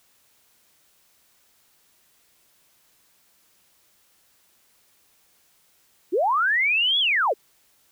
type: linear two-way sweep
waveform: sine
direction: up then down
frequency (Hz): 300.1 to 3442 to 339.4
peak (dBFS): -18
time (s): 6.12-7.34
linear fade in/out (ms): 20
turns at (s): 6.99
effects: white hiss -62 dBFS RMS until 7.91 s